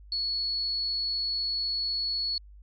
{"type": "tone", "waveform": "sine", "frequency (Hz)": 4388, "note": "C#8", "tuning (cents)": -18, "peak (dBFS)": -27, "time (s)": [0.12, 2.38], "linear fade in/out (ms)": 2, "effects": ["added 50 Hz sine -47 dBFS peak until 2.62 s"]}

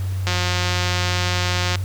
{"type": "click train", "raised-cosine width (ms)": 0.2, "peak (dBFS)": -5, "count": 267, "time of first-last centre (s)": [0.27, 1.756], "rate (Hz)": 179, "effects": ["added 94 Hz sine -21 dBFS peak until 1.84 s", "pink hiss -41 dBFS RMS until 1.84 s"]}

